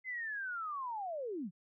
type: linear sweep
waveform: sine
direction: down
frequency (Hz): 2077 to 152.6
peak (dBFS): -37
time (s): 0.04-1.51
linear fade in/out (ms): 50
effects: none